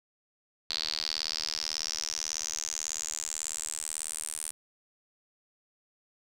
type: tone with band-pass filter sweep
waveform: sawtooth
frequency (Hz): 78.2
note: D#2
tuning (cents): +9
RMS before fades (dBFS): -35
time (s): 0.7-4.51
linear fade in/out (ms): 0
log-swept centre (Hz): 4300 to 9300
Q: 6.4
effects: none